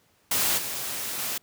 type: noise with level steps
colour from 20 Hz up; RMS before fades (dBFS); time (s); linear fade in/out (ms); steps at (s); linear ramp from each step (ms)
white; -24 / -32 / -30; 0.31-1.38; 5; 0.57 / 1.18; 20
effects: pink hiss -64 dBFS RMS until 1.42 s + high-pass 80 Hz 12 dB/octave